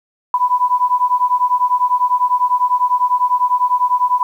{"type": "beating tone pair", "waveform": "sine", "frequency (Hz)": [987.8, 997.8], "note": ["B5", "B5"], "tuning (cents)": [0, 17], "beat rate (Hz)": 10, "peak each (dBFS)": -15, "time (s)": [0.34, 4.23], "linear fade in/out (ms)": 2, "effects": ["8-bit"]}